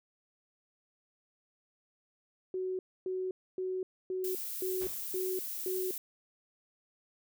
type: tone bursts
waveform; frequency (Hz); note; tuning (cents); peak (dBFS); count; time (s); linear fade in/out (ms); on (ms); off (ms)
sine; 372.2; F#4; +10; -32; 7; 2.54-5.91; 2; 250; 270
type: noise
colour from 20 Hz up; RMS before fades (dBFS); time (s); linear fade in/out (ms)
violet; -39; 4.24-5.98; 2
type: noise with exponential decay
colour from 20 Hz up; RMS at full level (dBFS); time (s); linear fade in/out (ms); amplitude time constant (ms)
pink; -45; 4.81-5.21; 5; 86
effects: none